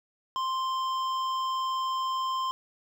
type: tone with hard clipping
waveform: sine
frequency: 1046.5 Hz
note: C6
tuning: in tune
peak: -29 dBFS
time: 0.36-2.51 s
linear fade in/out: 0 ms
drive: 10 dB
effects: none